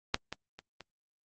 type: clicks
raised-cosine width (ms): 0.2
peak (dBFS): -8 / -18 / -28 / -27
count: 4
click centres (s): 0.144 / 0.326 / 0.59 / 0.807
effects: low-pass 7000 Hz 12 dB/octave + Opus 32 kbps